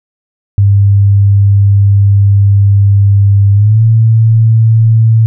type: tone with pitch glide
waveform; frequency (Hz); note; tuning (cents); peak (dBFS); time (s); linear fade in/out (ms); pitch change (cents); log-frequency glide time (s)
sine; 100 to 112.25; G2 to A2; +35 to +35; -3; 0.58-5.26; 0; +200; 3.53-3.82
effects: none